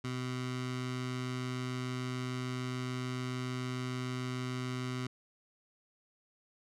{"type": "tone with notch filter", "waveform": "15% pulse", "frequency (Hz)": 126.8, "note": "B2", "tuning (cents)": 46, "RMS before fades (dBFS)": -37, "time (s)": [0.04, 5.07], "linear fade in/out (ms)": 5, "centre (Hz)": 530, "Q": 0.96, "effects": ["low-pass 7000 Hz 12 dB/octave"]}